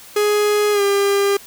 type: tone with pitch glide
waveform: 45% pulse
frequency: 417 to 400.2 Hz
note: G#4 to G4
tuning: +7 to +36 cents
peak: -14 dBFS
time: 0.16-1.37 s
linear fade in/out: 5 ms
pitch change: -71 cents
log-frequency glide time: 0.72-0.82 s
effects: white hiss -41 dBFS RMS until 1.46 s